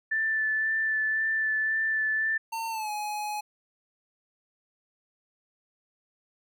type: tone with vibrato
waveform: sine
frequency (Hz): 1760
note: A6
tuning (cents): 0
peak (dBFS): -24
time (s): 0.11-2.38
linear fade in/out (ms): 10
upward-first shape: sine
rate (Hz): 1.9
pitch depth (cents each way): 14
type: tone with pitch glide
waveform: square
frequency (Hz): 906 to 840.5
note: A#5 to G#5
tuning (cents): -50 to +20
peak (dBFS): -31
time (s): 2.52-3.41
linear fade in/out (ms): 10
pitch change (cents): -130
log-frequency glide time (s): 2.7-2.9
effects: none

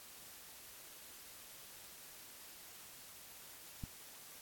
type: click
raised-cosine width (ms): 5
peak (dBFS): -30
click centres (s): 3.838
effects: white hiss -55 dBFS RMS until 4.41 s + AAC 64 kbps

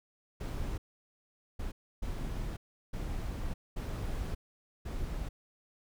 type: noise bursts at uneven times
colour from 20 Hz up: brown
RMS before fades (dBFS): -36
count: 6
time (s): 0.4-0.78 / 1.59-1.72 / 2.02-2.57 / 2.93-3.54 / 3.76-4.35 / 4.85-5.29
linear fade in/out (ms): 10
effects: none

